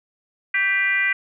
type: tone with frequency modulation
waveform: sine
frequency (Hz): 1975.5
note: B6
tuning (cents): 0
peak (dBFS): -17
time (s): 0.54-1.13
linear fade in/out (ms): 5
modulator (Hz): 413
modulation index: 0.99
effects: none